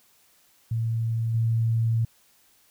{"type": "tone with level steps", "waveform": "sine", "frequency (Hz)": 114, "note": "A#2", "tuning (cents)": -38, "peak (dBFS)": [-23, -20], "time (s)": [0.71, 2.05], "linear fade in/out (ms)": 5, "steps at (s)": 1.34, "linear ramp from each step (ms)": 5, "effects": ["white hiss -61 dBFS RMS until 2.7 s"]}